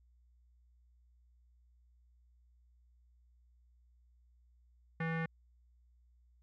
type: tone with low-pass filter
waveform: square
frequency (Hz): 163.3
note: E3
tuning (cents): -16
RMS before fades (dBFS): -36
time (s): 5-5.26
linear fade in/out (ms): 5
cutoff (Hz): 1900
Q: 4.4
effects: added 60 Hz sine -64 dBFS peak until 6.42 s